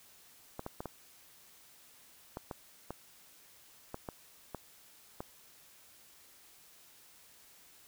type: clicks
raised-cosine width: 1 ms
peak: -25 dBFS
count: 11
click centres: 0.594 / 0.664 / 0.805 / 0.857 / 2.371 / 2.512 / 2.906 / 3.944 / 4.088 / 4.547 / 5.205 s
effects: white hiss -60 dBFS RMS until 7.87 s